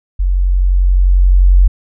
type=tone with level ramp; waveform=sine; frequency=45.7 Hz; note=F#1; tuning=21 cents flat; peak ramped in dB=-10 to -3 dBFS; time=0.19-1.68 s; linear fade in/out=10 ms; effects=none